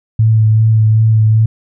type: tone with vibrato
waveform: sine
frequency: 110 Hz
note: A2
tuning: in tune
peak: -6 dBFS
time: 0.19-1.46 s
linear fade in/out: 5 ms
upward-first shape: sine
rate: 2.6 Hz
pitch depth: 18 cents each way
effects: none